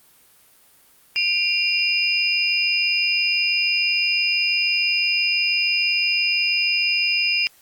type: tone cluster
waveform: sine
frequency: 2389 / 2776 / 4993 Hz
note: D7 / F7 / D#8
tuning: +29 / -11 / +5 cents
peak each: -22 dBFS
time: 1.16-7.47 s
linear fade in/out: 0 ms
effects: white hiss -54 dBFS RMS until 7.61 s + Opus 32 kbps